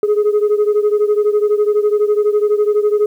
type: beating tone pair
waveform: sine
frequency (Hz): 415.3 / 427.3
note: G#4 / G#4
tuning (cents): 0 / +49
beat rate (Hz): 12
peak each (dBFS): -11 / -14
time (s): 0.03-3.06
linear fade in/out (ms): 2
effects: tanh soft clip ceiling -8 dBFS + 8-bit